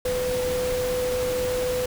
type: tone in noise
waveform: sine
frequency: 501 Hz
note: B4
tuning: 25 cents sharp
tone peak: -23 dBFS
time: 0.05-1.86 s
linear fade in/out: 5 ms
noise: pink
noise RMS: -32 dBFS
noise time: 0.05-1.86 s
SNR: +6 dB
effects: none